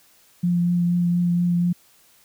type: tone with vibrato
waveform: sine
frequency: 174.61 Hz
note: F3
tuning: in tune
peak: -17 dBFS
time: 0.43-1.73 s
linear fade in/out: 10 ms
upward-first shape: triangle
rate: 4.2 Hz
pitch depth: 16 cents each way
effects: white hiss -56 dBFS RMS until 2.24 s